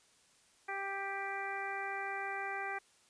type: harmonic tone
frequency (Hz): 393.4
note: G4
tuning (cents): +6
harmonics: 1 / 2 / 3 / 4 / 5 / 6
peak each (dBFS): -46 / -41 / -46 / -43 / -43 / -46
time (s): 0.68-2.79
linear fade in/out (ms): 10
effects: white hiss -67 dBFS RMS until 3.09 s + resampled to 22050 Hz